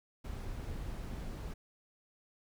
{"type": "noise", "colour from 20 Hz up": "brown", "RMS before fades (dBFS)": -41, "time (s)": [0.24, 1.54], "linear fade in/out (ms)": 10, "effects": []}